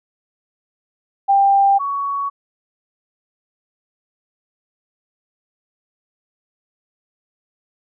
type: tone pair in turn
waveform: sine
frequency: 792 / 1120.1 Hz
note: G5 / C#6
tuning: +18 / +18 cents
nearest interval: tritone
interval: 600 cents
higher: second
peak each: -10 / -19 dBFS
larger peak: first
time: 1.28-1.79 / 1.79-2.3 s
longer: neither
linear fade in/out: 20 ms
effects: none